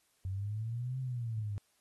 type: exponential two-way sweep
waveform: sine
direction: up then down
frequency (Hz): 92.5 to 132.1 to 99.6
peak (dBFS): -34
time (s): 0.25-1.58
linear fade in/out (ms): 0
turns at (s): 0.99
effects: white hiss -73 dBFS RMS until 1.8 s + AAC 32 kbps